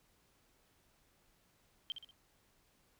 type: tone with echo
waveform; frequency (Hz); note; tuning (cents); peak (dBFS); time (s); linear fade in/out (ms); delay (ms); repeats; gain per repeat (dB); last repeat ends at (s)
sine; 3136; G7; 0; -36; 1.9-1.92; 0; 63; 3; -7; 2.109
effects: pink hiss -72 dBFS RMS until 2.99 s